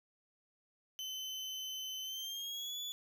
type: tone with pitch glide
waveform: 35% pulse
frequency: 3049 to 3442 Hz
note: G7 to A7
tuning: -49 to -39 cents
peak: -38 dBFS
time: 0.99-2.92 s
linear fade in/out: 0 ms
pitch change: +210 cents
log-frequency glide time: 2.03-2.8 s
effects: none